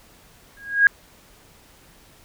sine tone with exponential growth, 1638 Hz, G#6, 24 cents flat, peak -7 dBFS, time 0.57-0.87 s, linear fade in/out 1 ms, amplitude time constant 65 ms, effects pink hiss -52 dBFS RMS until 2.24 s

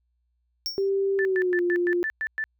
square tone with exponential decay, 5490 Hz, F8, 31 cents flat, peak -24 dBFS, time 0.66-0.89 s, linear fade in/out 0 ms, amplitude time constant 50 ms
sine tone with pitch glide, 392 to 351.3 Hz, G4 to F4, 0 to +10 cents, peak -21 dBFS, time 0.78-2.03 s, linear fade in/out 0 ms, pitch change -190 cents, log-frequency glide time 1.18-1.6 s
sine tone bursts, 1760 Hz, A6, in tune, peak -25 dBFS, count 8, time 1.19-2.44 s, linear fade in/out 0 ms, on 60 ms, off 110 ms
effects added 60 Hz sine -69 dBFS peak until 2.59 s

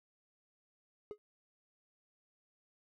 triangle tone with exponential decay, 418.8 Hz, G#4, 15 cents sharp, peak -35 dBFS, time 1.11-1.18 s, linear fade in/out 0 ms, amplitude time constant 15 ms, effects none

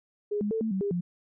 sine tone with pitch steps, 414.3 / 207.2 / 445.5 / 221.8 / 190.8 / 403.7 / 175.5 Hz, G#4 / G#3 / A4 / A3 / G3 / G#4 / F3, -4 / -4 / +22 / +14 / -47 / -49 / +9 cents, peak -26 dBFS, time 0.31-1.01 s, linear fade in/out 10 ms, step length 100 ms, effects none

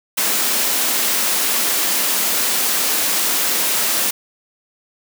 white high-pass noise, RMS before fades -18 dBFS, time 0.17-4.11 s, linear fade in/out 10 ms, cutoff 180 Hz, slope 96 dB/octave, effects none

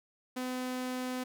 sawtooth tone, 253.6 Hz, B3, 46 cents sharp, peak -30 dBFS, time 0.36-1.24 s, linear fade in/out 10 ms, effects none

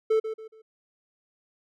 triangle tone with echo, 440 Hz, A4, in tune, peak -17 dBFS, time 0.1-0.2 s, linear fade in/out 10 ms, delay 140 ms, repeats 3, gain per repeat -10 dB, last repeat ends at 0.62 s, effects none

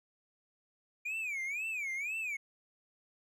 triangle tone with vibrato, 2366 Hz, D7, 12 cents sharp, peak -33 dBFS, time 1.05-2.37 s, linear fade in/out 10 ms, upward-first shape sine, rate 2 Hz, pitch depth 210 cents each way, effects none

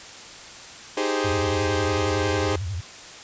sawtooth chord, Ab major seventh, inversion second, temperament equal, 311.1 / 392 / 415.3 / 523.3 Hz, Eb4 / G4 / Ab4 / C5, 0 / 0 / 0 / 0 cents, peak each -24 dBFS, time 0.97-2.56 s, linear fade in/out 5 ms
sine tone with vibrato, 92.5 Hz, F#2, in tune, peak -26 dBFS, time 1.24-2.81 s, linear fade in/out 10 ms, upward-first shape sine, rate 11 Hz, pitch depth 220 cents each way
effects white hiss -41 dBFS RMS until 3.23 s + resampled to 16000 Hz

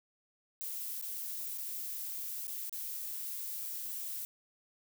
violet noise with dropouts, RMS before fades -40 dBFS, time 0.61-4.25 s, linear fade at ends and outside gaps 0 ms, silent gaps 1.013-1.024 / 1.576-1.582 / 2.469-2.479 / 2.695-2.727 s, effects none

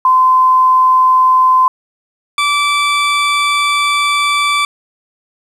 sine / 20% pulse tone pair in turn, 1029 / 1161.1 Hz, C6 / D6, -29 / -20 cents, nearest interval major second, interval 209 cents, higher second, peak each -6 dBFS, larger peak neither, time 0.05-1.68 / 2.38-4.65 s, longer second, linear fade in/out 2 ms, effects low-pass 8000 Hz 12 dB/octave + 7-bit

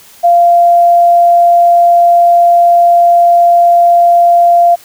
sine tone, 692 Hz, F5, 16 cents flat, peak -3 dBFS, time 0.23-4.76 s, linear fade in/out 20 ms, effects white hiss -39 dBFS RMS until 4.84 s

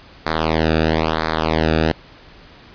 sawtooth tone with flanger, 79.6 Hz, D#2, 40 cents sharp, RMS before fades -18 dBFS, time 0.26-1.92 s, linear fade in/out 5 ms, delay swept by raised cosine 0.34 to 0.97 ms, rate 1 Hz, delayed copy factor -1, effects pink hiss -44 dBFS RMS until 2.74 s + resampled to 11025 Hz

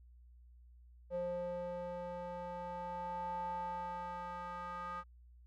square tone with band-pass filter sweep, 176.4 Hz, F3, 18 cents sharp, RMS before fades -42 dBFS, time 1.1-5.04 s, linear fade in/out 50 ms, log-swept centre 560 to 1200 Hz, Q 5.5, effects added 60 Hz sine -57 dBFS peak until 5.46 s

